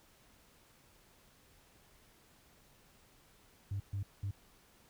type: tone bursts at uneven times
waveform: sine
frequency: 99.1 Hz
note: G2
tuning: 19 cents sharp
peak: -33 dBFS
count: 3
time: 3.71-3.8 / 3.93-4.03 / 4.23-4.31 s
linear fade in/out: 5 ms
effects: tanh soft clip ceiling -32 dBFS + pink hiss -65 dBFS RMS until 4.89 s